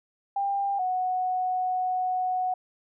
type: tone pair in turn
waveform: sine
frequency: 796 / 737.7 Hz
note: G5 / F#5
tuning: +26 / -5 cents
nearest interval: minor second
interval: 131 cents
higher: first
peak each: -24 dBFS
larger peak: neither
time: 0.36-0.79 / 0.79-2.54 s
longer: second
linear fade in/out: 5 ms
effects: none